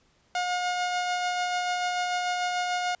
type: tone with tremolo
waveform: sawtooth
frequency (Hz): 718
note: F5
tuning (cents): +48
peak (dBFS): -21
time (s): 0.35-2.95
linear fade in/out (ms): 2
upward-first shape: sine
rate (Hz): 6.8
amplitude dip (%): 25
effects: pink hiss -65 dBFS RMS until 3 s + resampled to 16000 Hz